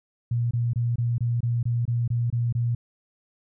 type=tone bursts; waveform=sine; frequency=118.8 Hz; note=A#2; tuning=33 cents sharp; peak=-21 dBFS; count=11; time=0.31-2.75 s; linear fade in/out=5 ms; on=200 ms; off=24 ms; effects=none